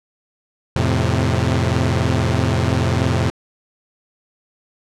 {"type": "chord", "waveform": "sawtooth", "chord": "F major", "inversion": "none", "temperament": "equal with one note detuned", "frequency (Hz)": [86.11, 110, 130.81], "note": ["F2", "A2", "C3"], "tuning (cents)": [-24, 0, 0], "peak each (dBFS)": -16, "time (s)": [0.76, 3.3], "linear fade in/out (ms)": 0, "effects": ["low-pass 7000 Hz 12 dB/octave"]}